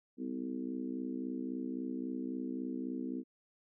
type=harmonic tone with a mistuned harmonic; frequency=63.7 Hz; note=C2; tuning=46 cents flat; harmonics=3 / 4 / 5 / 6 / 7; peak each=-45 / -38 / -42 / -49 / -50 dBFS; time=0.17-3.24 s; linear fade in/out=50 ms; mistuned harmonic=3; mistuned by=+72 cents; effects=none